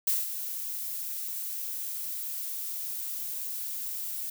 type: noise with ADSR envelope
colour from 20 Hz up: violet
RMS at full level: -25 dBFS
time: 0.07-4.3 s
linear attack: 4 ms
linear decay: 190 ms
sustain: -10 dB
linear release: 5 ms
effects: none